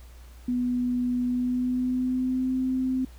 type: tone with pitch glide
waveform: sine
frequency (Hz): 246.9 to 258.6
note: B3 to C4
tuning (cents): 0 to -20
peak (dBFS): -23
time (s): 0.48-3.05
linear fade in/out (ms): 5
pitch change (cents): +80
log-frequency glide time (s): 1.26-2.55
effects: added 60 Hz sine -44 dBFS peak until 3.18 s + pink hiss -56 dBFS RMS until 3.18 s